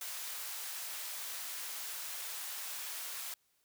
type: high-pass noise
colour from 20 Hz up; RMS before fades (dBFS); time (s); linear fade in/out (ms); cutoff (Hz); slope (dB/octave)
white; -42; 0.01-3.34; 2; 770; 12
effects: white hiss -75 dBFS RMS until 3.64 s